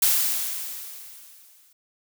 blue noise with exponential decay, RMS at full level -18 dBFS, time 0.02-1.73 s, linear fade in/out 5 ms, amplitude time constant 370 ms, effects none

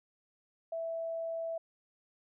sine tone, 659.3 Hz, E5, in tune, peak -34 dBFS, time 0.72-1.58 s, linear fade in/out 5 ms, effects none

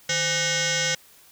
sine tone with frequency modulation, 1867 Hz, A#6, 2 cents sharp, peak -21 dBFS, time 0.09-0.95 s, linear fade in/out 5 ms, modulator 674 Hz, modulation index 7.2, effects white hiss -53 dBFS RMS until 1.31 s

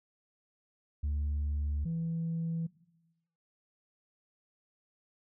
sine tone pair in turn, 73.3 / 164.98 Hz, D2 / E3, -3 / +2 cents, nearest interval octave + major second, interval 1405 cents, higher second, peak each -27 / -30 dBFS, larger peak first, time 1.03-1.85 / 1.85-2.67 s, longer neither, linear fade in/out 10 ms, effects noise-tail reverb RT60 1.0 s tail -20 dB re dry + tanh soft clip ceiling -28 dBFS

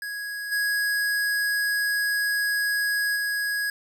square tone with level steps, 1661.2 Hz, G#6, in tune, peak -31 / -23 / -25 dBFS, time 0.02-3.7 s, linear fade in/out 2 ms, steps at 0.51 / 3.15 s, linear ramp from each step 20 ms, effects none

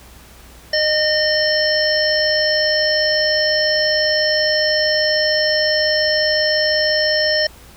harmonic tone with a mistuned harmonic, 611 Hz, D#5, 32 cents flat, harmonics 1 / 3 / 5 / 7 / 9, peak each -18 / -20 / -28 / -29 / -18 dBFS, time 0.73-7.47 s, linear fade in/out 5 ms, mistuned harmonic 9, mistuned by -42 cents, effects added 60 Hz sine -44 dBFS peak until 7.76 s + pink hiss -44 dBFS RMS until 7.76 s

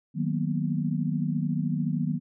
sine chord, B major seventh, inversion first, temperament equal, 155.56 / 185 / 233.1 / 246.9 Hz, D#3 / F#3 / A#3 / B3, 0 / 0 / 0 / 0 cents, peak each -28 / -30 / -32 / -32 dBFS, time 0.14-2.2 s, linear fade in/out 50 ms, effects none

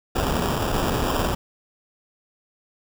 pink noise with sample-and-hold, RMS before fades -23 dBFS, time 0.15-1.35 s, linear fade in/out 10 ms, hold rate 2100 Hz, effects none

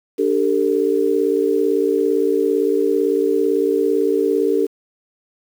sine chord, D suspended fourth, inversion none, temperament equal with one note detuned, 293.7 / 392 / 449.8 Hz, D4 / G4 / A4, 0 / 0 / +38 cents, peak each -21 / -18 / -18 dBFS, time 0.18-4.67 s, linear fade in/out 20 ms, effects 7-bit

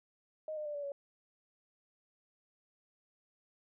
sine tone with pitch steps, 622.3 / 606.7 / 591.5 / 576.6 / 562.1 Hz, D#5 / D#5 / D5 / D5 / C#5, 0 / -44 / +12 / -32 / +24 cents, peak -37 dBFS, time 0.48-0.92 s, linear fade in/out 2 ms, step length 88 ms, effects none

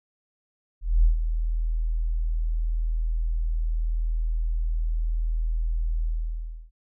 sine tone with ADSR envelope, 40.41 Hz, E1, 34 cents flat, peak -13 dBFS, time 0.81-6.71 s, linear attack 230 ms, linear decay 120 ms, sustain -9 dB, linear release 660 ms, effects none

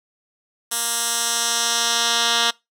10% pulse tone with band-pass filter sweep, 233.6 Hz, A#3, 4 cents sharp, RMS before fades -21 dBFS, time 0.71-2.51 s, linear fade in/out 10 ms, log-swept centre 10000 to 3800 Hz, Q 1.2, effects noise-tail reverb RT60 0.2 s tail -23 dB re dry

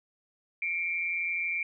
sine tone pair together, 2177 / 2349 Hz, C#7 / D7, -32 / 0 cents, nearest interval minor second, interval 132 cents, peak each -35 / -29 dBFS, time 0.62-1.63 s, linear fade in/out 2 ms, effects none

